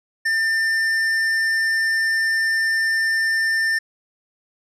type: tone with tanh clipping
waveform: triangle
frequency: 1795 Hz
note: A6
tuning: 34 cents sharp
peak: -19 dBFS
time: 0.25-3.79 s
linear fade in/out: 10 ms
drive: 14 dB
effects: none